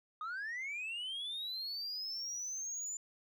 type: linear sweep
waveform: sine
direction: up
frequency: 1214 to 7110 Hz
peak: -36 dBFS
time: 0.21-2.97 s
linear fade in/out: 2 ms
effects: tanh soft clip ceiling -37 dBFS + 13-bit